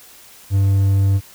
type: tone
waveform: triangle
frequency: 98 Hz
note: G2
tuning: in tune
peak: -10 dBFS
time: 0.5-1.21 s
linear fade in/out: 50 ms
effects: white hiss -44 dBFS RMS until 1.34 s